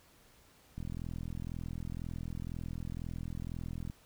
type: click train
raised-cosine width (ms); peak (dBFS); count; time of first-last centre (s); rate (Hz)
5; -28; 132; 0.78-3.899; 42
effects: pink hiss -63 dBFS RMS until 4.05 s